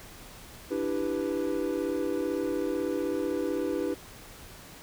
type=chord; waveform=triangle; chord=E minor seventh; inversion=third; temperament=equal; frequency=293.7 / 329.6 / 392 / 493.9 Hz; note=D4 / E4 / G4 / B4; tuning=0 / 0 / 0 / 0 cents; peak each=-31 dBFS; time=0.7-3.95 s; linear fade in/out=20 ms; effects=pink hiss -48 dBFS RMS until 4.82 s